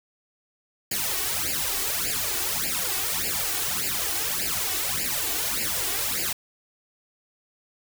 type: noise with flanger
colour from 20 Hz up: white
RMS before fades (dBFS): -27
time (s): 0.91-6.33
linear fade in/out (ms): 5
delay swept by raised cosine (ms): 0.41 to 2.71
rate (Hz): 1.7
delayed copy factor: +0.95
effects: none